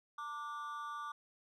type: tone with amplitude modulation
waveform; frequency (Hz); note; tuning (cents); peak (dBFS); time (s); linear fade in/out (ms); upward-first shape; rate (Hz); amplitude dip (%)
triangle; 1174.7; D6; 0; -35; 0.18-1.12; 5; sine; 274; 85
effects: none